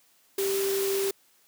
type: tone in noise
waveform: sine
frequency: 392 Hz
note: G4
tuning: in tune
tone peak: -25 dBFS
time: 0.38-1.11 s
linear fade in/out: 5 ms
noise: white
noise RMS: -33 dBFS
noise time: 0.38-1.11 s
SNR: +5 dB
effects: white hiss -63 dBFS RMS until 1.47 s + high-pass 150 Hz 12 dB/octave